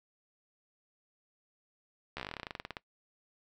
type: slowing click train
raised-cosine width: 0.3 ms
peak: -22 dBFS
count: 20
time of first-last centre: 2.17-2.768 s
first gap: 13 ms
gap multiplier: 1.09
effects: noise-tail reverb RT60 0.1 s tail -20 dB re dry